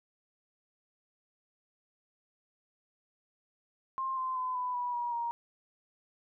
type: tone with pitch steps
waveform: sine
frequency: 1058 / 1037.4 / 1017.2 / 997.5 / 978.1 / 959 / 940.4 Hz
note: C6 / C6 / C6 / B5 / B5 / A#5 / A#5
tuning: +19 / -15 / -49 / +17 / -17 / +49 / +15 cents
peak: -31 dBFS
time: 3.98-5.31 s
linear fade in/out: 0 ms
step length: 190 ms
effects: none